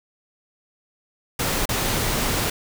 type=noise with dropouts; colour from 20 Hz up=pink; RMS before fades=-23 dBFS; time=1.39-2.5 s; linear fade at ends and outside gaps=5 ms; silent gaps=1.656-1.69 s; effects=none